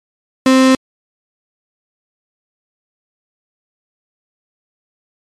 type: tone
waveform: 35% pulse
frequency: 261.6 Hz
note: C4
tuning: in tune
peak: -5 dBFS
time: 0.46-0.75 s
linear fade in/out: 2 ms
effects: low-pass 8000 Hz 12 dB/octave + MP3 64 kbps